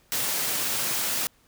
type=high-pass noise; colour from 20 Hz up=white; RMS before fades=-27 dBFS; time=0.12-1.27 s; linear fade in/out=0 ms; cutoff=100 Hz; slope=96 dB/octave; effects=pink hiss -62 dBFS RMS until 1.47 s